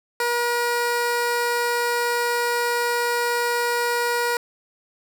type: tone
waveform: 15% pulse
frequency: 478.4 Hz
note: A#4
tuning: 45 cents sharp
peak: -14 dBFS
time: 0.2-4.37 s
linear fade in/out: 2 ms
effects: none